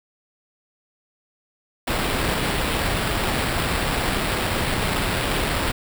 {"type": "noise with sample-and-hold", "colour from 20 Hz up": "pink", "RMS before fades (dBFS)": -23, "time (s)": [1.87, 5.72], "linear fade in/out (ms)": 10, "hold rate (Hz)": 6300, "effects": []}